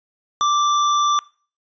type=tone; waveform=square; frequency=1174.7 Hz; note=D6; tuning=in tune; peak=-16 dBFS; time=0.41-1.19 s; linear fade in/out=0 ms; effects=noise-tail reverb RT60 0.4 s tail -22 dB re dry + resampled to 16000 Hz